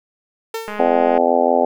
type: tone with exponential decay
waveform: sawtooth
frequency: 449.9 Hz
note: A4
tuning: 39 cents sharp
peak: -17 dBFS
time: 0.54-0.97 s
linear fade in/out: 5 ms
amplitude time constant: 93 ms
type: click train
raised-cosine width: 0.5 ms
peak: -14 dBFS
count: 105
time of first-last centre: 0.68-1.178 s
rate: 209 Hz
type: harmonic tone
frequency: 85.3 Hz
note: F2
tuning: 40 cents flat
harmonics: 3 / 4 / 5 / 6 / 7 / 8 / 9 / 10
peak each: -22 / -26 / -21 / -20 / -18 / -23 / -19 / -24 dBFS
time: 0.79-1.65 s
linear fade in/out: 5 ms
effects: none